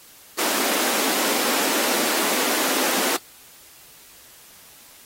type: high-pass noise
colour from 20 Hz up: pink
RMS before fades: -23 dBFS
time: 0.38-3.17 s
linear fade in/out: 10 ms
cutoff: 230 Hz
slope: 48 dB/octave
effects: white hiss -48 dBFS RMS until 5.05 s + AAC 48 kbps